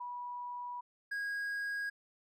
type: tone pair in turn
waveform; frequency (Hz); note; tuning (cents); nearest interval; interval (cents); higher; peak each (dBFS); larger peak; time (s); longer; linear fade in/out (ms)
sine / triangle; 976 / 1641.4; B5 / G#6; -21 / -21; major sixth; 900; second; -39 / -33; second; 0-0.81 / 1.11-1.9; first; 10
effects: none